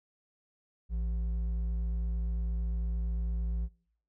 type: tone with hard clipping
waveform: sine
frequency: 56.8 Hz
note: A#1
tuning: 44 cents flat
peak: -31 dBFS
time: 0.89-3.69 s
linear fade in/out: 50 ms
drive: 5 dB
effects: noise-tail reverb RT60 0.6 s tail -23 dB re dry